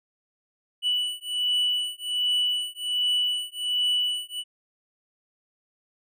triangle beating tone pair, 2960 / 2961.3 Hz, F#7 / F#7, 0 / +1 cents, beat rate 1.3 Hz, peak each -25 dBFS, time 0.82-4.44 s, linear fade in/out 50 ms, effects none

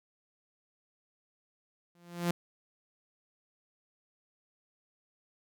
sawtooth tone with exponential growth, 173.2 Hz, F3, 14 cents flat, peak -21 dBFS, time 1.95-2.31 s, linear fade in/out 2 ms, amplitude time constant 77 ms, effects none

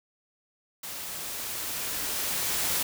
white noise with level ramp, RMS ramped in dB -38 to -27 dBFS, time 0.83-2.83 s, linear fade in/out 5 ms, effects none

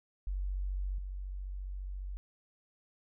sine tone with level steps, 47.27 Hz, F#1, 38 cents sharp, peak -32 / -37 dBFS, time 0.27-2.17 s, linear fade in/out 0 ms, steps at 0.98 s, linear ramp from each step 5 ms, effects none

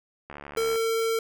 click train, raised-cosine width 0.5 ms, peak -24 dBFS, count 34, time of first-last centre 0.3-0.758 s, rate 72.1 Hz
square tone, 452.3 Hz, A4, 48 cents sharp, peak -24 dBFS, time 0.57-1.19 s, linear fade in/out 2 ms
effects none

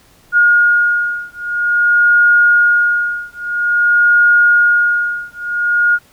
sine beating tone pair, 1430 / 1430.5 Hz, F6 / F6, +41 / +41 cents, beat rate 0.5 Hz, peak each -12 dBFS, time 0.32-5.99 s, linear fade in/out 50 ms, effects pink hiss -49 dBFS RMS until 6.12 s

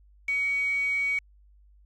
sine tone with quantisation, 2252 Hz, C#7, 27 cents sharp, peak -24 dBFS, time 0.28-1.19 s, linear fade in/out 5 ms, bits 6, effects added 50 Hz sine -54 dBFS peak until 1.85 s + low-pass 6000 Hz 12 dB/octave

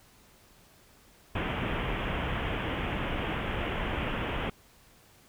pink low-pass noise, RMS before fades -32 dBFS, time 1.35-4.5 s, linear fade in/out 5 ms, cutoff 3300 Hz, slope 96 dB/octave, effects pink hiss -59 dBFS RMS until 5.28 s

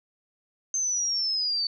sine linear sweep, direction down, 6300 to 4500 Hz, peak -24 dBFS, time 0.74-1.67 s, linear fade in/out 2 ms, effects none

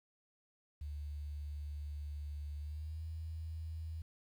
sine tone with pitch glide, 73.42 to 80.53 Hz, D2 to E2, 0 to -40 cents, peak -40 dBFS, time 0.81-4.02 s, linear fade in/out 5 ms, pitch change +160 cents, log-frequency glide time 2.59-3.04 s, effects 11-bit

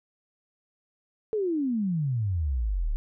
sine exponential sweep, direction down, 448.2 to 33.76 Hz, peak -24 dBFS, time 1.33-2.96 s, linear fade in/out 0 ms, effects none

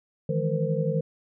sine tone cluster, 154.1 / 165.8 / 210.1 / 462.8 / 515 Hz, D#3 / E3 / G#3 / A#4 / C5, -16 / +10 / +20 / -13 / -28 cents, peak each -27 / -29 / -36 / -30 / -30 dBFS, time 0.29-1.01 s, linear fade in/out 5 ms, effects none

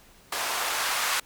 blue noise with band-pass filter sweep, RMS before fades -28 dBFS, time 0.32-1.2 s, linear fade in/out 5 ms, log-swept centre 730 to 1200 Hz, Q 1.2, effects pink hiss -55 dBFS RMS until 1.25 s

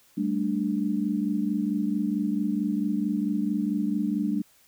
sine chord, G suspended second, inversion none, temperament just, 196 / 220.5 / 294 Hz, G3 / A3 / D4, 0 / +4 / +2 cents, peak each -28 dBFS, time 0.17-4.42 s, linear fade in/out 10 ms, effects white hiss -60 dBFS RMS until 4.67 s

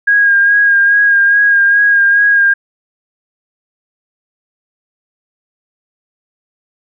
sine tone with vibrato, 1628 Hz, G#6, 35 cents flat, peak -6 dBFS, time 0.07-2.54 s, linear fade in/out 10 ms, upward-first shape sine, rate 2.4 Hz, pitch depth 26 cents each way, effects none

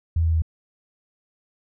sine tone with pitch steps, 82.41 / 81.51 / 80.62 Hz, E2 / E2 / E2, 0 / -19 / -38 cents, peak -17 dBFS, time 0.16-0.421 s, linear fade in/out 5 ms, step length 87 ms, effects none

